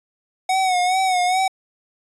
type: tone with vibrato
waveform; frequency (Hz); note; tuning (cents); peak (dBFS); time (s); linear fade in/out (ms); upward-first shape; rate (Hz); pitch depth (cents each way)
square; 740; F#5; 0; -17; 0.49-1.48; 5; sine; 2.4; 58
effects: resampled to 24000 Hz